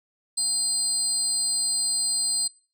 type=tone cluster; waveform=sine; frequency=4181 / 4775 / 8160 Hz; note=C8 / D8 / C9; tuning=-2 / +28 / -44 cents; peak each=-27 / -30 / -22 dBFS; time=0.37-2.48 s; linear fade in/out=10 ms; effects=noise-tail reverb RT60 0.4 s tail -24 dB re dry + tanh soft clip ceiling -18 dBFS